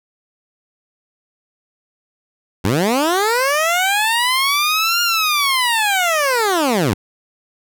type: linear two-way sweep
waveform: 15% pulse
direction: up then down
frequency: 82.41 to 1418 to 82.41 Hz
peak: -8 dBFS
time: 2.64-6.94 s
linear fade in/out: 10 ms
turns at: 5.02 s
effects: none